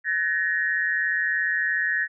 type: tone cluster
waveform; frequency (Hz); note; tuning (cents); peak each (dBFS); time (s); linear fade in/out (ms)
sine; 1530 / 1707 / 1867; G6 / G#6 / A#6; -42 / +47 / +2; -32 / -25 / -24; 0.04-2.08; 50
effects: none